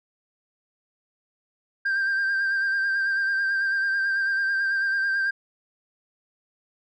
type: tone with vibrato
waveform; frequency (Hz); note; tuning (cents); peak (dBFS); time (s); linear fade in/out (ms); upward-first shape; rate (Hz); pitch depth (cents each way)
sine; 1582; G6; +15; -19; 1.85-5.31; 10; sine; 9.1; 32
effects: tanh soft clip ceiling -20 dBFS